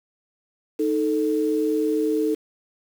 sine tone pair together, 311.1 / 440 Hz, D#4 / A4, 0 / 0 cents, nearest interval tritone, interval 600 cents, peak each -22 dBFS, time 0.79-2.35 s, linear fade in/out 10 ms, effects 7-bit

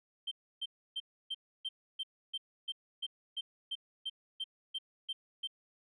sine tone bursts, 3136 Hz, G7, in tune, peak -33 dBFS, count 16, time 0.27-5.474 s, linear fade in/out 10 ms, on 44 ms, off 300 ms, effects tanh soft clip ceiling -32 dBFS

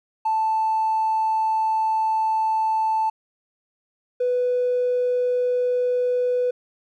triangle tone pair in turn, 880 / 495.5 Hz, A5 / B4, 0 / +6 cents, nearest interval minor seventh, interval 994 cents, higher first, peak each -15 dBFS, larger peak neither, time 0.25-3.1 / 4.2-6.51 s, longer first, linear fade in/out 10 ms, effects tanh soft clip ceiling -16 dBFS

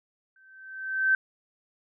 sine tone with exponential growth, 1547 Hz, G6, 23 cents flat, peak -17 dBFS, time 0.36-1.15 s, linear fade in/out 2 ms, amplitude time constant 170 ms, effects none

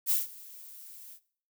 violet noise with ADSR envelope, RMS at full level -25 dBFS, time 0.06-1.2 s, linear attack 50 ms, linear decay 160 ms, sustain -23 dB, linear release 70 ms, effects noise-tail reverb RT60 0.5 s tail -18 dB re dry

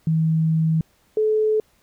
sine tone pair in turn, 160.3 / 431.8 Hz, E3 / A4, -48 / -33 cents, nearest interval octave + perfect fourth, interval 1715 cents, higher second, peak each -16 dBFS, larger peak neither, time 0.07-0.81 / 1.17-1.6 s, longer first, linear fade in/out 2 ms, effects pink hiss -61 dBFS RMS until 1.82 s

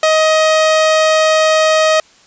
sawtooth tone, 629 Hz, D#5, 19 cents sharp, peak -5 dBFS, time 0.03-2 s, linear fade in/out 2 ms, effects white hiss -47 dBFS RMS until 2.26 s + resampled to 16000 Hz

